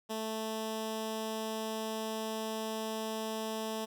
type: tone with notch filter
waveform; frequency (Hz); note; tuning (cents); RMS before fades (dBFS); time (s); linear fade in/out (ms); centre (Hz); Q
10% pulse; 220; A3; 0; -37; 0.09-3.86; 20; 1400; 1.8
effects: none